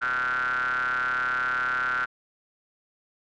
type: ring-modulated tone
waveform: square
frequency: 63.8 Hz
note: C2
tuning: 43 cents flat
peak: -22 dBFS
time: 0.01-2.06 s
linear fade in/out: 20 ms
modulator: 1450 Hz
effects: low-pass 4000 Hz 12 dB/octave